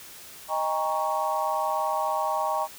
sine chord, Eb dominant seventh, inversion none, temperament equal with one note detuned, 622.3 / 802.8 / 932.3 / 1108.7 Hz, Eb5 / G5 / Bb5 / Db6, 0 / +41 / 0 / 0 cents, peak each -30 / -29 / -29 / -30 dBFS, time 0.48-2.68 s, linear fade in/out 50 ms, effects white hiss -45 dBFS RMS until 2.78 s

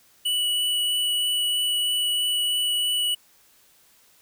square tone with vibrato, 2950 Hz, F#7, 6 cents flat, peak -22 dBFS, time 0.25-3.15 s, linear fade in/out 10 ms, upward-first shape triangle, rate 3.1 Hz, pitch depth 8 cents each way, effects white hiss -58 dBFS RMS until 4.21 s

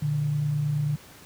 sine tone pair together, 118.81 / 148.3 Hz, A#2 / D3, +33 / +17 cents, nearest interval major third, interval 384 cents, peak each -33 / -23 dBFS, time 0.02-0.96 s, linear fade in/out 5 ms, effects pink hiss -49 dBFS RMS until 1.25 s + high-pass 60 Hz 12 dB/octave

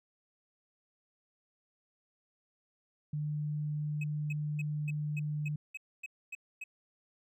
sine tone, 149.7 Hz, D3, 33 cents sharp, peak -32 dBFS, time 3.13-5.56 s, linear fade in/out 5 ms
triangle tone bursts, 2552 Hz, D#7, 43 cents sharp, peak -37 dBFS, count 10, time 4.01-6.64 s, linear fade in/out 5 ms, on 29 ms, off 260 ms
effects none

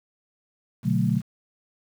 sine chord, B minor seventh, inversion none, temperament equal, 123.47 / 146.83 / 185 / 220 Hz, B2 / D3 / F#3 / A3, 0 / 0 / 0 / 0 cents, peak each -25 / -26 / -24 / -26 dBFS, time 0.83-1.22 s, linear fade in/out 50 ms, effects 8-bit

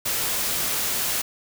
white noise, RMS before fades -25 dBFS, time 0.05-1.22 s, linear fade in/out 10 ms, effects none

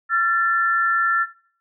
sine tone pair together, 1362.3 / 1760 Hz, F6 / A6, -43 / 0 cents, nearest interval major third, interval 443 cents, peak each -17 / -20 dBFS, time 0.09-1.27 s, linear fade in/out 50 ms, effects noise-tail reverb RT60 0.5 s tail -18 dB re dry

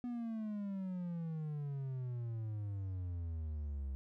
triangle exponential sweep, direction down, 246.9 to 66.4 Hz, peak -36 dBFS, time 0.04-3.95 s, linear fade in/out 0 ms, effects none

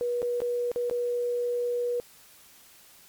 sine tone with dropouts, 483.9 Hz, B4, 35 cents flat, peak -25 dBFS, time 0.01-2 s, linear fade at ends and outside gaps 0 ms, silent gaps 0.219-0.228 / 0.404-0.418 / 0.716-0.76 / 0.898-0.911 s, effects white hiss -54 dBFS RMS until 3.08 s + MP3 96 kbps

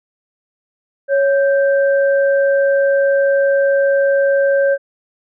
sine tone pair together, 554.4 / 1568 Hz, C#5 / G6, 0 / 0 cents, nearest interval octave + tritone, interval 1800 cents, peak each -11 / -21 dBFS, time 1.08-4.78 s, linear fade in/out 50 ms, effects none

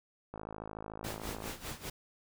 click train, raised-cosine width 1 ms, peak -28 dBFS, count 63, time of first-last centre 0.34-1.497 s, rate 53.6 Hz
pink noise with tremolo, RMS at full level -40 dBFS, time 1.04-1.9 s, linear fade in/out 5 ms, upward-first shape sine, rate 5 Hz, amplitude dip 80%
effects none

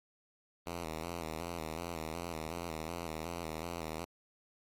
5% pulse tone with vibrato, 82.41 Hz, E2, in tune, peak -27 dBFS, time 0.66-4.05 s, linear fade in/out 10 ms, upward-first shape square, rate 2.7 Hz, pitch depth 69 cents each way, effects MP3 64 kbps

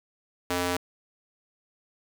square tone with high-pass filter, 88.8 Hz, F2, 29 cents sharp, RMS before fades -28 dBFS, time 0.5-0.77 s, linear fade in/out 5 ms, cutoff 320 Hz, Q 0.6, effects 9-bit

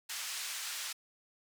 white band-pass noise, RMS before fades -40 dBFS, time 0.09-0.93 s, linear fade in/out 10 ms, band 1300 to 7900 Hz, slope 12 dB/octave, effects none

